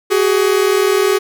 45% pulse tone pair together, 376 / 415.9 Hz, F#4 / G#4, +28 / +2 cents, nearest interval major second, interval 174 cents, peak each -14 dBFS, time 0.1-1.19 s, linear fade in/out 20 ms, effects none

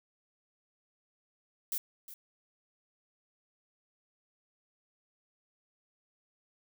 violet noise with echo, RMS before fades -34 dBFS, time 1.72-1.78 s, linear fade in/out 0 ms, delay 360 ms, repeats 1, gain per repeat -14 dB, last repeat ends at 2.14 s, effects none

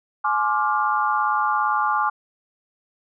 sine chord, D half-diminished seventh, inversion second, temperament just, 845.8 / 1057.2 / 1174.7 / 1409.6 Hz, Ab5 / C6 / D6 / F6, +31 / +18 / 0 / +16 cents, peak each -23 / -26 / -22 / -26 dBFS, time 0.24-2.1 s, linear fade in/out 10 ms, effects none

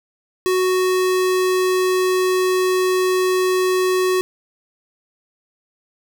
square tone, 370 Hz, F#4, in tune, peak -16 dBFS, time 0.46-4.21 s, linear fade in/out 0 ms, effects none

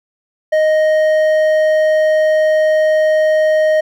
sine tone with hard clipping, 622 Hz, D#5, 1 cent flat, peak -11 dBFS, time 0.52-3.81 s, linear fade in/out 10 ms, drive 6 dB, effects none

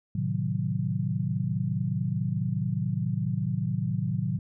sine chord, A diminished seventh, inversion none, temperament equal with one note detuned, 111.02 / 130.81 / 155.56 / 185 Hz, A2 / C3 / Eb3 / Gb3, +16 / 0 / 0 / 0 cents, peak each -31 dBFS, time 0.15-4.39 s, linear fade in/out 5 ms, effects none

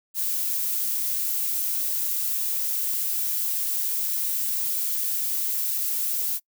violet noise, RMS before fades -26 dBFS, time 0.14-6.4 s, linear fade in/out 50 ms, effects noise-tail reverb RT60 0.1 s tail -25 dB re dry

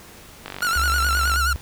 click train, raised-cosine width 0.3 ms, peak -15 dBFS, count 44, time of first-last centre 0.46-1.36 s, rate 47.8 Hz
45% pulse tone with vibrato, 1396.9 Hz, F6, in tune, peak -19 dBFS, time 0.62-1.53 s, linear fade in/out 2 ms, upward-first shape sine, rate 9.5 Hz, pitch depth 85 cents each way
sine tone with pitch glide, 69.3 to 68.23 Hz, C#2 to C#2, 0 to -27 cents, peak -22 dBFS, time 0.76-1.56 s, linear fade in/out 0 ms, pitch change -27 cents, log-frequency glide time 0.89-0.98 s
effects pink hiss -44 dBFS RMS until 1.61 s

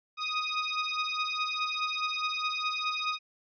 15% pulse beating tone pair, 1244.5 / 1249.3 Hz, D#6 / D#6, 0 / +7 cents, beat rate 4.8 Hz, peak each -26 dBFS, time 0.17-3.19 s, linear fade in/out 50 ms, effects resampled to 11025 Hz

